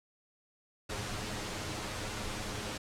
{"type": "noise with comb filter", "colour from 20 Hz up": "pink", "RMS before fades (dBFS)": -38, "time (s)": [0.89, 2.78], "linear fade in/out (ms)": 10, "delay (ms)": 9.6, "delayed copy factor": 0.6, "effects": ["low-pass 8000 Hz 12 dB/octave"]}